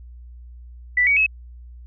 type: tone with pitch steps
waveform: sine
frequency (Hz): 1975.5 / 2256 / 2577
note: B6 / C#7 / E7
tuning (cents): 0 / +30 / -40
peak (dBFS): -14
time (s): 0.97-1.264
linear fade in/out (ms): 5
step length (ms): 98
effects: added 60 Hz sine -38 dBFS peak until 1.86 s